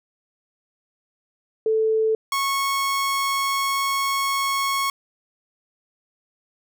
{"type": "tone pair in turn", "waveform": ["sine", "sawtooth"], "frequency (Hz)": [440, 1099.8], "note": ["A4", "C#6"], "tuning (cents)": [0, -14], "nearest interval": "octave + major third", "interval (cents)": 1586, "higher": "second", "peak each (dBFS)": -17, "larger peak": "neither", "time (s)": [[1.66, 2.15], [2.32, 4.9]], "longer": "second", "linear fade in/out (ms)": 2, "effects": []}